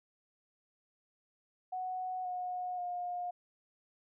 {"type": "tone with pitch steps", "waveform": "sine", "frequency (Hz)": [740, 726, 712.3], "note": ["F#5", "F#5", "F5"], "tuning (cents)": [0, -33, 34], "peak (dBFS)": -35, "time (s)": [1.72, 3.31], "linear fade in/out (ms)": 10, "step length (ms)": 530, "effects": []}